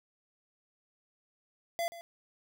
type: tone with echo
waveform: square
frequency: 680 Hz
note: F5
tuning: 46 cents flat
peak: -31 dBFS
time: 1.79-1.88 s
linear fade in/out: 0 ms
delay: 130 ms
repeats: 1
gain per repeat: -14 dB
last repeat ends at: 2.01 s
effects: none